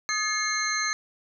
sine tone cluster, 1248 / 1711 / 2152 / 4147 / 6320 Hz, D#6 / A6 / C7 / C8 / G8, +5 / -49 / +48 / -16 / +13 cents, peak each -31 dBFS, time 0.09-0.93 s, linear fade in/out 0 ms, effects none

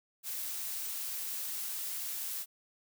blue noise, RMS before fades -38 dBFS, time 0.23-2.46 s, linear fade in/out 50 ms, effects none

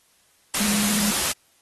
sine tone in noise, 207.7 Hz, G#3, in tune, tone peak -23 dBFS, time 0.6-1.11 s, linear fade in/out 5 ms, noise white, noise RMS -23 dBFS, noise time 0.54-1.32 s, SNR -3 dB, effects white hiss -61 dBFS RMS until 1.61 s + AAC 32 kbps

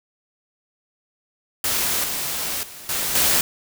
white noise with level steps, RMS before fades -22 / -26 / -39 / -24 / -18 dBFS, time 1.64-3.41 s, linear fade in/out 2 ms, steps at 2.04 / 2.63 / 2.89 / 3.15 s, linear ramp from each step 2 ms, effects none

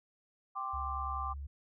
sine chord, G suspended fourth, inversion none, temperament just, 784 / 1045.3 / 1176 Hz, G5 / C6 / D6, 0 / -2 / +2 cents, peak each -42 / -41 / -37 dBFS, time 0.55-1.34 s, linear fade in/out 20 ms
sine tone, 70.1 Hz, C#2, 20 cents sharp, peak -39 dBFS, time 0.73-1.47 s, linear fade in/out 10 ms
effects none

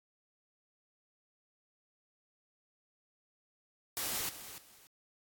white noise with echo, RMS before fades -36 dBFS, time 3.97-4.29 s, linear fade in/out 0 ms, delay 290 ms, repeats 2, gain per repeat -12 dB, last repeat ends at 4.87 s, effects AAC 64 kbps

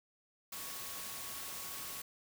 sine tone in noise, 1108.7 Hz, C#6, in tune, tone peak -55 dBFS, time 0.52-2.02 s, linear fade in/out 5 ms, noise white, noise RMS -44 dBFS, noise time 0.52-2.02 s, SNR -14 dB, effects none

